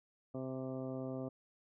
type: harmonic tone with a mistuned harmonic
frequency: 130.81 Hz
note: C3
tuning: in tune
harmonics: 1 / 2 / 3 / 4 / 5 / 6 / 7 / 8 / 9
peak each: -45 / -42 / -47 / -46 / -48 / -60 / -63 / -63 / -59 dBFS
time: 0.34-1.29 s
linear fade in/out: 10 ms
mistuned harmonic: 6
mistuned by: +32 cents
effects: none